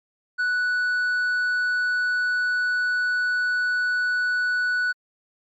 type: tone with tanh clipping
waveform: sine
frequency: 1480 Hz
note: F#6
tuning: in tune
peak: -21 dBFS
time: 0.38-4.93 s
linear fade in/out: 20 ms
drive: 4 dB
effects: MP3 64 kbps